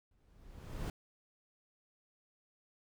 brown noise with exponential growth, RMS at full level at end -34 dBFS, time 0.11-0.9 s, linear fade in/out 2 ms, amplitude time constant 170 ms, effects none

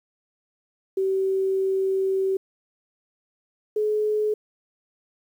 sine tone pair in turn, 383.8 / 425.1 Hz, G4 / G#4, -37 / +40 cents, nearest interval major second, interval 177 cents, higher second, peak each -20 dBFS, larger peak neither, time 0.97-2.37 / 3.76-4.34 s, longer first, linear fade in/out 5 ms, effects 9-bit

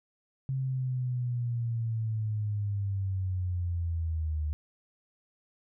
sine linear sweep, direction down, 134 to 74.8 Hz, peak -28 dBFS, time 0.49-4.53 s, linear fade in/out 0 ms, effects none

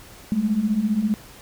sine beating tone pair, 202 / 217 Hz, G#3 / A3, -48 / -24 cents, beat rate 15 Hz, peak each -24 / -20 dBFS, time 0.32-1.14 s, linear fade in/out 0 ms, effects pink hiss -45 dBFS RMS until 1.41 s

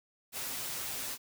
white noise with comb filter, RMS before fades -38 dBFS, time 0.32-1.18 s, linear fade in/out 50 ms, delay 7.7 ms, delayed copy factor +0.6, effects none

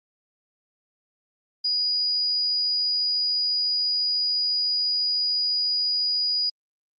sine tone, 4907 Hz, D#8, 25 cents flat, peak -21 dBFS, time 1.64-6.5 s, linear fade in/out 10 ms, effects Opus 24 kbps

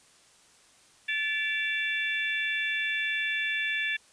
harmonic tone with a mistuned harmonic, 580 Hz, D5, 22 cents flat, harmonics 3 / 4 / 5 / 6, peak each -30 / -32 / -34 / -36 dBFS, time 1.08-3.97 s, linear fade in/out 10 ms, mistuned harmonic 5, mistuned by -110 cents, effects white hiss -59 dBFS RMS until 4.12 s + resampled to 22050 Hz

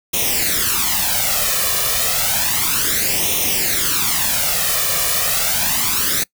white noise with flanger, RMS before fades -18 dBFS, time 0.13-6.24 s, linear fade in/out 10 ms, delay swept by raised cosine 0.32 to 1.72 ms, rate 0.31 Hz, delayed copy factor +0.75, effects noise-tail reverb RT60 0.1 s tail -24 dB re dry

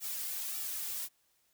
blue noise with flanger, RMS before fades -38 dBFS, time 0-1.09 s, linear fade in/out 50 ms, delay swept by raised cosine 1.9 to 3.1 ms, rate 1.7 Hz, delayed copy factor -1, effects white hiss -73 dBFS RMS until 1.53 s

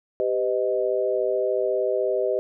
sine chord, G augmented, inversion none, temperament equal with one note detuned, 392 / 505.7 / 622.3 Hz, G4 / B4 / D#5, 0 / +41 / 0 cents, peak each -25 / -25 / -25 dBFS, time 0.2-2.39 s, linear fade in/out 0 ms, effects none

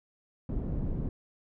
pink low-pass noise, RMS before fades -32 dBFS, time 0.49-1.09 s, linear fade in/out 2 ms, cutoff 280 Hz, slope 12 dB/octave, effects none

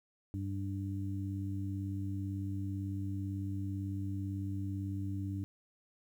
harmonic tone, 98 Hz, G2, in tune, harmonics 1 / 2 / 3, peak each -36 / -44 / -41 dBFS, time 0.34-5.44 s, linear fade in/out 0 ms, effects 11-bit

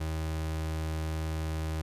35% pulse tone, 79.1 Hz, D#2, 29 cents sharp, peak -29 dBFS, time 0-1.82 s, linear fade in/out 10 ms, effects resampled to 32000 Hz

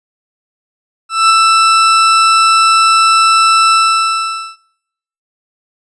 40% pulse tone with ADSR envelope, 1326 Hz, E6, 10 cents sharp, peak -3 dBFS, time 1.09-4.57 s, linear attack 210 ms, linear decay 5 ms, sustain -2 dB, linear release 840 ms, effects noise-tail reverb RT60 0.8 s tail -22 dB re dry + resampled to 22050 Hz

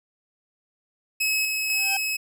sawtooth tone with tremolo, 2569 Hz, E7, 45 cents flat, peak -18 dBFS, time 1.2-2.17 s, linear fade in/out 10 ms, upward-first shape square, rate 2 Hz, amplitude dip 30%
40% pulse tone with exponential growth, 784 Hz, G5, in tune, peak -25 dBFS, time 1.63-1.97 s, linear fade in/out 5 ms, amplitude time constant 72 ms
effects none

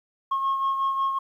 sine beating tone pair, 1083 / 1088.5 Hz, C#6 / C#6, -41 / -32 cents, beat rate 5.5 Hz, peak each -21 / -30 dBFS, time 0.31-1.19 s, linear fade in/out 10 ms, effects tanh soft clip ceiling -19 dBFS + 10-bit

